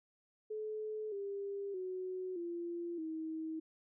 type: tone with pitch steps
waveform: sine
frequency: 430.3 / 399.2 / 370.3 / 343.5 / 318.7 Hz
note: A4 / G4 / F#4 / F4 / D#4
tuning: -39 / +32 / +1 / -29 / +42 cents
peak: -38 dBFS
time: 0.5-3.6 s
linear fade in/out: 10 ms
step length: 620 ms
effects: none